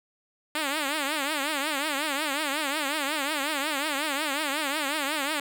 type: tone with vibrato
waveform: 5% pulse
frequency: 292.1 Hz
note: D4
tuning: 9 cents flat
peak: -15 dBFS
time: 0.55-5.4 s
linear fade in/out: 2 ms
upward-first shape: triangle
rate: 5.5 Hz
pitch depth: 170 cents each way
effects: none